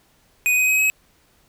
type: tone with pitch steps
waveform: square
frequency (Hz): 2489 / 2511 / 2533 / 2555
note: D#7 / D#7 / D#7 / D#7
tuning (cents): 0 / +15 / +30 / +45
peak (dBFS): -16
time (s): 0.46-0.9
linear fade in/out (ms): 0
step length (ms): 110
effects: pink hiss -59 dBFS RMS until 1.48 s